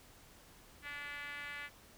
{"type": "tone with band-pass filter", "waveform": "5% pulse", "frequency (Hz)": 289, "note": "D4", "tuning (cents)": -28, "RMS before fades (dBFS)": -45, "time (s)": [0.82, 1.7], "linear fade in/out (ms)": 50, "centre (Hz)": 1900, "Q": 2.5, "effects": ["pink hiss -60 dBFS RMS until 1.97 s"]}